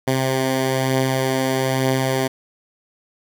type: beating tone pair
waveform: 10% pulse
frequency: 130.81 / 131.91 Hz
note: C3 / C3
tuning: 0 / +14 cents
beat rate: 1.1 Hz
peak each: -19 / -10 dBFS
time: 0.07-2.28 s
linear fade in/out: 10 ms
effects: none